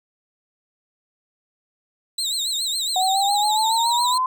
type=tone with vibrato; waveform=30% pulse; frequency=3927 Hz; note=B7; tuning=11 cents flat; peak=-19 dBFS; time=2.18-4.18 s; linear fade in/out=5 ms; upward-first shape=triangle; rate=7.2 Hz; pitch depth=150 cents each way
type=exponential sweep; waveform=sine; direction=up; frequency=737 to 1037 Hz; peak=-18 dBFS; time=2.96-4.26 s; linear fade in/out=2 ms
effects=none